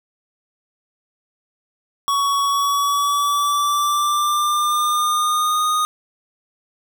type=tone with pitch glide; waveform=square; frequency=1121 to 1236.7 Hz; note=C#6 to D#6; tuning=+19 to -11 cents; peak=-17 dBFS; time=2.08-5.85 s; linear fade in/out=0 ms; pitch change=+170 cents; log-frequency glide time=2.44-5.67 s; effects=none